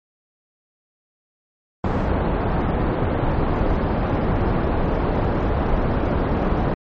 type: low-pass noise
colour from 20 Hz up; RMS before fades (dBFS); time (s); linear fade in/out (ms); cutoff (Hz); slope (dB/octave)
pink; -20; 1.84-6.74; 2; 950; 12
effects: MP3 32 kbps